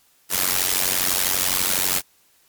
white noise with amplitude modulation, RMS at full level -17 dBFS, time 0.29-2.02 s, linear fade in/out 50 ms, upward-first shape sine, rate 92.2 Hz, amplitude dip 95%, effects white hiss -59 dBFS RMS until 2.48 s + MP3 96 kbps

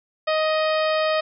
harmonic tone, 625 Hz, D#5, 8 cents sharp, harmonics 1 / 2 / 3 / 4 / 5 / 6 / 7 / 8, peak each -20 / -26 / -30 / -32 / -34 / -36 / -37 / -38 dBFS, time 0.27-1.21 s, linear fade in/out 10 ms, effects none

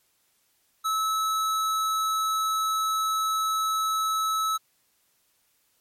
square tone, 1300 Hz, E6, 24 cents flat, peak -24 dBFS, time 0.84-4.58 s, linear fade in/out 20 ms, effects white hiss -68 dBFS RMS until 5.8 s + MP3 64 kbps

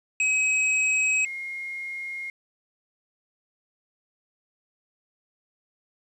square / sine tone pair in turn, 2545 / 2140 Hz, D#7 / C7, +39 / +38 cents, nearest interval minor third, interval 301 cents, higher first, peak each -21 / -31 dBFS, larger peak first, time 0.2-1.25 / 1.25-2.3 s, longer neither, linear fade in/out 2 ms, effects resampled to 24000 Hz + 9-bit

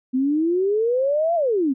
sine exponential two-way sweep, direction up then down, 251.3 to 698.5 to 251.3 Hz, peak -17 dBFS, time 0.13-1.74 s, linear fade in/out 20 ms, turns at 1.35 s, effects none

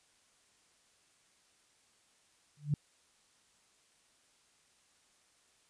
sine tone with exponential growth, 146.83 Hz, D3, in tune, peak -24 dBFS, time 2.57-2.74 s, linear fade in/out 2 ms, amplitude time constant 35 ms, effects white hiss -69 dBFS RMS until 5.69 s + resampled to 22050 Hz

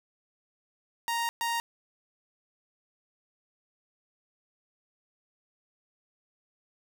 sawtooth tone bursts at uneven times, 932.3 Hz, A#5, in tune, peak -24 dBFS, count 2, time 1.08-1.29 / 1.41-1.6 s, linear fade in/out 0 ms, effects none

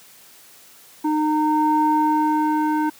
square tone with low-pass filter sweep, 306.6 Hz, D#4, 25 cents flat, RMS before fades -19 dBFS, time 1.04-2.9 s, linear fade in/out 10 ms, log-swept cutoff 770 to 1200 Hz, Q 4.5, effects white hiss -48 dBFS RMS until 2.99 s + high-pass 100 Hz 12 dB/octave

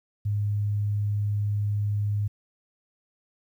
sine tone, 103.3 Hz, G#2, 9 cents flat, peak -23 dBFS, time 0.25-2.28 s, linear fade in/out 10 ms, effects 10-bit

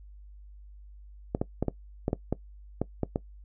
clicks, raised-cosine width 2 ms, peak -13 dBFS, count 10, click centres 1.349 / 1.415 / 1.626 / 1.683 / 2.081 / 2.131 / 2.326 / 2.816 / 3.033 / 3.159 s, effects noise-tail reverb RT60 0.1 s tail -19 dB re dry + added 50 Hz sine -46 dBFS peak until 3.44 s

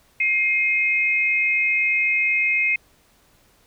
sine tone pair together, 2127 / 2525 Hz, C7 / D#7, +28 / +25 cents, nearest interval minor third, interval 297 cents, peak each -20 dBFS, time 0.2-2.76 s, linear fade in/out 5 ms, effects pink hiss -58 dBFS RMS until 3.66 s

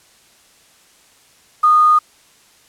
sine tone with quantisation, 1230 Hz, D#6, 20 cents flat, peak -8 dBFS, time 1.63-1.99 s, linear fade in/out 10 ms, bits 6, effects white hiss -51 dBFS RMS until 2.68 s + low-pass 10000 Hz 12 dB/octave

